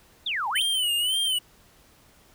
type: exponential two-way sweep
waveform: sine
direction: down then up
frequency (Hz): 3812 to 784 to 3812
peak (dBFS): -25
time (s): 0.26-0.62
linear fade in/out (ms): 5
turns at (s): 0.49
type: tone with vibrato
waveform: square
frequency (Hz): 3000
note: F#7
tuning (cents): +23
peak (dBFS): -23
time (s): 0.55-1.39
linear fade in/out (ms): 10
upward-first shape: sine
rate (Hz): 1.9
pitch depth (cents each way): 110
effects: pink hiss -57 dBFS RMS until 2.34 s